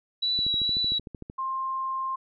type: tone with vibrato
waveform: sine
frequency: 3923 Hz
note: B7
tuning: 12 cents flat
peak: -23 dBFS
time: 0.22-0.99 s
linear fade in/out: 10 ms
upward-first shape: triangle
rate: 2.2 Hz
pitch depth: 21 cents each way
type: click train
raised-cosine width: 3 ms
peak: -25 dBFS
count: 13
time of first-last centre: 0.39-1.299 s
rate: 13.2 Hz
type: tone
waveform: sine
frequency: 1057 Hz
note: C6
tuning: 17 cents sharp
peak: -27 dBFS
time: 1.38-2.16 s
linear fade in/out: 10 ms
effects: none